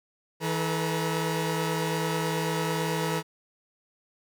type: tone cluster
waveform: sawtooth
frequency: 161.9 / 432.4 / 494.8 / 950 Hz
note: E3 / A4 / B4 / A#5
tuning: -31 / -30 / +3 / +33 cents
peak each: -25 / -28 / -31 / -31 dBFS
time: 0.4-3.23 s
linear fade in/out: 50 ms
effects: none